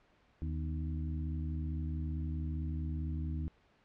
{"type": "harmonic tone with a mistuned harmonic", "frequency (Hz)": 77.78, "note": "D#2", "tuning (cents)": 0, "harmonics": [1, 2, 3, 4], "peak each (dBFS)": [-35, -41, -45, -47], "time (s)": [0.42, 3.48], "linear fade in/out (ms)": 0, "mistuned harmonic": 3, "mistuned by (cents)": 95, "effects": ["pink hiss -68 dBFS RMS until 3.84 s", "low-pass 3000 Hz 12 dB/octave"]}